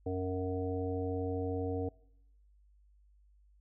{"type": "harmonic tone", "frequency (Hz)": 92.5, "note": "F#2", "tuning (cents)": 0, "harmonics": [1, 3, 5, 7, 8], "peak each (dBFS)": [-37, -38, -36, -46, -45], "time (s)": [0.06, 1.89], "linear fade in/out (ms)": 5, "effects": ["noise-tail reverb RT60 0.8 s tail -23 dB re dry", "added 50 Hz sine -61 dBFS peak until 3.6 s"]}